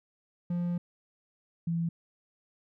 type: tone pair in turn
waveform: triangle / sine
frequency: 174.6 / 167.58 Hz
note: F3 / E3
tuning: 0 / +29 cents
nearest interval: minor second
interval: 71 cents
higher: first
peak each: -26 / -27 dBFS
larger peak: first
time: 0.5-0.78 / 1.67-1.89 s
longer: first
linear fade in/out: 5 ms
effects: none